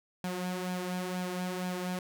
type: tone with flanger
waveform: sawtooth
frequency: 181.7 Hz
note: F#3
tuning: 31 cents flat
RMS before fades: -35 dBFS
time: 0.24-1.99 s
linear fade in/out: 2 ms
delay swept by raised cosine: 1.2 to 4.3 ms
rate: 2.1 Hz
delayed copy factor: +0.55
effects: none